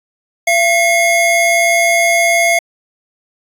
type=tone pair together; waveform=square; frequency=680 / 2159 Hz; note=F5 / C#7; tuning=-46 / -46 cents; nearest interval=octave + minor sixth; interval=2000 cents; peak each=-13 dBFS; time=0.47-2.59 s; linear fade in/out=5 ms; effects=resampled to 32000 Hz